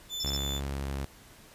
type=tone; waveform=35% pulse; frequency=3515 Hz; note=A7; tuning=2 cents flat; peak=-31 dBFS; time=0.09-0.61 s; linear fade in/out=50 ms
type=tone bursts; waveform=sine; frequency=5300 Hz; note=E8; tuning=9 cents sharp; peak=-32 dBFS; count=3; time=0.2-0.367 s; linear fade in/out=2 ms; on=35 ms; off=31 ms
type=tone with pitch glide; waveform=sawtooth; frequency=69.3 to 68.7 Hz; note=C#2 to C#2; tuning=0 to -15 cents; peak=-28 dBFS; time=0.24-1.05 s; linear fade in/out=0 ms; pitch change=-15 cents; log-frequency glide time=0.66-0.81 s
effects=pink hiss -54 dBFS RMS until 1.54 s + resampled to 32000 Hz